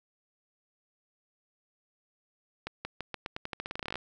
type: accelerating click train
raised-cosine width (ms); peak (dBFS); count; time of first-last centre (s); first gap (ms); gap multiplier
0.3; -19; 20; 2.67-3.956; 180; 0.87
effects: none